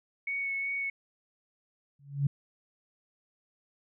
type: tone with vibrato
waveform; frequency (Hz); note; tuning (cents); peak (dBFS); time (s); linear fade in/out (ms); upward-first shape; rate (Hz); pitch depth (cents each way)
sine; 2217; C#7; 0; -30; 0.27-0.9; 5; sine; 2.7; 13
type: tone with exponential growth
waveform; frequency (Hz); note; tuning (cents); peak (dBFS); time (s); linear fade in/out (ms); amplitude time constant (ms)
sine; 141; C#3; +30; -20; 1.99-2.27; 5; 60
effects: none